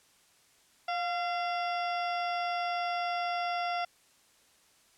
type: harmonic tone with a mistuned harmonic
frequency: 686 Hz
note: F5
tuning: 31 cents flat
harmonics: 1 / 2 / 3 / 4 / 5 / 7 / 8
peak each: -31 / -37 / -41 / -43 / -45 / -48 / -49 dBFS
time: 0.88-3.85 s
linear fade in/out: 5 ms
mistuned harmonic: 1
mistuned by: +48 cents
effects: white hiss -64 dBFS RMS until 4.97 s + low-pass 10000 Hz 12 dB/octave